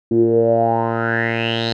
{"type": "tone with low-pass filter sweep", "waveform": "10% pulse", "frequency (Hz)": 114.8, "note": "A#2", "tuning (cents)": -26, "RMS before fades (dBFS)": -17, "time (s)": [0.11, 1.73], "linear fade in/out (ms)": 5, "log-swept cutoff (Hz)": [300, 4300], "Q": 7.1, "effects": []}